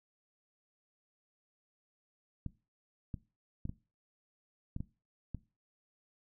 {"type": "clicks", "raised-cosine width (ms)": 5, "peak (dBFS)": -26, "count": 7, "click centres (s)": [2.463, 3.142, 3.654, 3.694, 4.764, 4.805, 5.347], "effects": ["noise-tail reverb RT60 0.3 s tail -19 dB re dry"]}